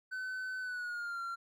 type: tone with pitch glide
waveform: triangle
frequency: 1516 to 1374.2 Hz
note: F#6 to F6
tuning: +42 to -28 cents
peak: -35 dBFS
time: 0.11-1.36 s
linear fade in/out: 20 ms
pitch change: -170 cents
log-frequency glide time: 0.6-1.21 s
effects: none